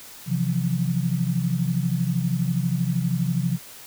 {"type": "tone cluster", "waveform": "sine", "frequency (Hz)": [132.3, 166, 178.5], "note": ["C3", "E3", "F3"], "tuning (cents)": [20, 12, 38], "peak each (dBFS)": -25, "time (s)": [0.26, 3.59], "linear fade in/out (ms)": 50, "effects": ["white hiss -43 dBFS RMS until 3.86 s"]}